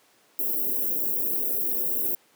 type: band-stop noise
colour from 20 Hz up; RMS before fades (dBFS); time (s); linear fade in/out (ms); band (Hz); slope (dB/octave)
white; -26; 0.39-2.15; 0; 460 to 14000; 24
effects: pink hiss -60 dBFS RMS until 2.35 s + high-pass 300 Hz 12 dB/octave